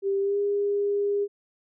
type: tone with pitch glide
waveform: sine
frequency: 393.7 to 405.7 Hz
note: G4 to G#4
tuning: +8 to -41 cents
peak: -22 dBFS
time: 0.02-1.28 s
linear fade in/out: 50 ms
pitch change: +51 cents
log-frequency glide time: 0.2-0.38 s
effects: none